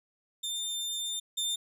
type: tone pair in turn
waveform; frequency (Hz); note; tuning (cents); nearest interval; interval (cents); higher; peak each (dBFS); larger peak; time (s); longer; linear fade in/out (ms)
sawtooth; 3598 / 3598; A7 / A7; +38 / +38; unison; 0; neither; -29 / -26; second; 0.43-1.2 / 1.37-1.56; first; 10
effects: resampled to 32000 Hz